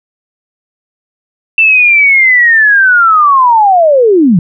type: linear sweep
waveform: sine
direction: down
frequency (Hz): 2678 to 155.56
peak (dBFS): -3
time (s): 1.58-4.39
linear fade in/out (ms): 2
effects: none